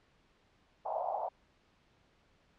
pink band-pass noise, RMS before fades -36 dBFS, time 0.85-1.29 s, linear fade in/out 10 ms, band 630 to 870 Hz, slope 48 dB/octave, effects pink hiss -69 dBFS RMS until 2.58 s + low-pass 4000 Hz 12 dB/octave

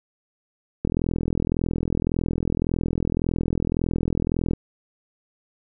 click train, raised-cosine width 3 ms, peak -10 dBFS, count 155, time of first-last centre 0.85-4.534 s, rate 41.8 Hz, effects none

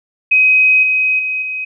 sine tone with level steps, 2525 Hz, D#7, 25 cents sharp, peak -7 / -11 / -16 / -19 dBFS, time 0.31-1.65 s, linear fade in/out 10 ms, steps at 0.83 / 1.19 / 1.42 s, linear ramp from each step 2 ms, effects none

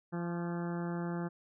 harmonic tone with a mistuned harmonic, 172.1 Hz, F3, 25 cents flat, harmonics 1 / 2 / 3 / 4 / 5 / 6 / 7 / 8 / 9 / 10, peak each -35 / -40 / -47 / -48 / -48 / -54 / -51 / -52 / -52 / -56 dBFS, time 0.12-1.29 s, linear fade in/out 20 ms, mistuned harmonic 6, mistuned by +50 cents, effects none

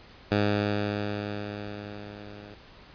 10% pulse tone with level ramp, 103.3 Hz, G#2, 9 cents flat, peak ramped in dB -13 to -36 dBFS, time 0.31-2.55 s, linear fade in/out 10 ms, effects pink hiss -51 dBFS RMS until 2.94 s + resampled to 11025 Hz

